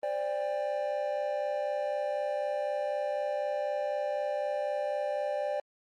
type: chord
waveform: triangle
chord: C suspended second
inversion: none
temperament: equal with one note detuned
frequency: 523.3 / 587.3 / 800.9 Hz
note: C5 / D5 / G5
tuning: 0 / 0 / +37 cents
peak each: -35 / -29 / -35 dBFS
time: 0.03-5.6 s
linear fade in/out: 2 ms
effects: Opus 32 kbps